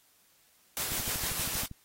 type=noise with tremolo; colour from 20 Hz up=white; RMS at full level=-32 dBFS; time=0.77-1.66 s; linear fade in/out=0 ms; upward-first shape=sine; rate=6.5 Hz; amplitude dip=35%
type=click train; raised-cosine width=5 ms; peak=-29 dBFS; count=11; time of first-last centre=0.92-1.714 s; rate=12.6 Hz
effects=white hiss -65 dBFS RMS until 1.84 s + AAC 48 kbps